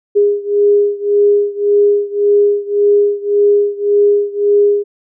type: beating tone pair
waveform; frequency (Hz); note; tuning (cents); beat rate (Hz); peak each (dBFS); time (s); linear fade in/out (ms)
sine; 408.7 / 410.5; G#4 / G#4; -28 / -20; 1.8; -11 / -13; 0.15-4.84; 20
effects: none